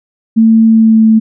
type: tone with pitch glide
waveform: sine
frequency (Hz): 223.9 to 220.9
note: A3 to A3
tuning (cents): +30 to +7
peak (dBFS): -3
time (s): 0.36-1.2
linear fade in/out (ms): 20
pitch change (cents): -23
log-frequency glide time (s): 0.68-1.05
effects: none